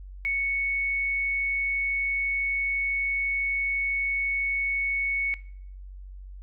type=tone; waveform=sine; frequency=2217 Hz; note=C#7; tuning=in tune; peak=-24 dBFS; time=0.25-5.34 s; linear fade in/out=0 ms; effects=noise-tail reverb RT60 0.6 s tail -20 dB re dry + added 47 Hz sine -39 dBFS peak until 6.42 s